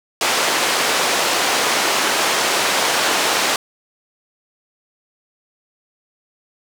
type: band-pass noise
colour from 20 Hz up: pink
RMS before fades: -18 dBFS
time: 0.21-3.56 s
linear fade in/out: 2 ms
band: 500 to 8000 Hz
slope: 12 dB/octave
effects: none